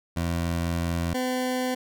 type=tone pair in turn; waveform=20% pulse; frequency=84.8 / 254.1 Hz; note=E2 / B3; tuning=+50 / +49 cents; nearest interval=octave + perfect fifth; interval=1899 cents; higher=second; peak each=-20 dBFS; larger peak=neither; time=0.16-1.14 / 1.14-1.75 s; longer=first; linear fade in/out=10 ms; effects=none